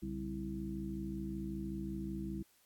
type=harmonic tone with a mistuned harmonic; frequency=65.3 Hz; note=C2; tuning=3 cents flat; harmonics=1 / 2 / 3 / 4 / 5; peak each=-45 / -48 / -41 / -52 / -43 dBFS; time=0.02-2.43 s; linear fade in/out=10 ms; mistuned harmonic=2; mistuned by=+150 cents; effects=white hiss -70 dBFS RMS until 2.65 s + AAC 64 kbps